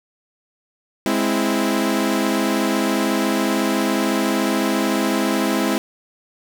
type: chord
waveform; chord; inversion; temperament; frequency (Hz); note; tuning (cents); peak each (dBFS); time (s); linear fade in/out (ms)
sawtooth; Ab augmented; none; equal; 207.7 / 261.6 / 329.6; Ab3 / C4 / E4; 0 / 0 / 0; -18; 1.06-5.78; 0
effects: none